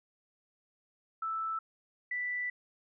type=tone pair in turn; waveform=sine; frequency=1318.5 / 1975.5 Hz; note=E6 / B6; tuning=0 / 0 cents; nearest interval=perfect fifth; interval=700 cents; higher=second; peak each=-32 / -32 dBFS; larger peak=neither; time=1.22-1.59 / 2.11-2.5 s; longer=second; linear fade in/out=5 ms; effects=none